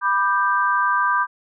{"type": "chord", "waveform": "sine", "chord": "G major", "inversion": "first", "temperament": "equal with one note detuned", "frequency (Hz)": [987.8, 1190.4, 1568], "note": ["B5", "D6", "G6"], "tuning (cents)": [0, 23, 0], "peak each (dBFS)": [-21, -20, -21], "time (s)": [0.01, 1.27], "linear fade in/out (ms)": 50, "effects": []}